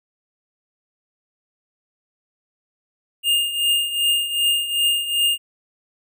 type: tone with tremolo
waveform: square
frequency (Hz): 2824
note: F7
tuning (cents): +19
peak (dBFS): -15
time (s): 3.23-5.38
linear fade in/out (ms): 50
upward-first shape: triangle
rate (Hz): 2.6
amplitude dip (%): 75
effects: none